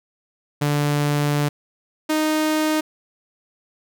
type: tone pair in turn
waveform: sawtooth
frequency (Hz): 146.2 / 309.8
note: D3 / D#4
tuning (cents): -7 / -7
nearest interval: octave + minor second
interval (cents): 1300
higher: second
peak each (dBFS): -14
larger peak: neither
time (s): 0.61-1.49 / 2.09-2.81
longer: first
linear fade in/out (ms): 10
effects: none